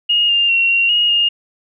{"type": "tone with pitch steps", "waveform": "sine", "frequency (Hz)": [2860, 2803, 2737, 2752, 2873, 2836], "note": ["F7", "F7", "F7", "F7", "F7", "F7"], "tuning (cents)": [41, 6, -36, -26, 48, 26], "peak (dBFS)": -11, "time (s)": [0.09, 1.29], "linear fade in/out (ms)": 10, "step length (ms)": 200, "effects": []}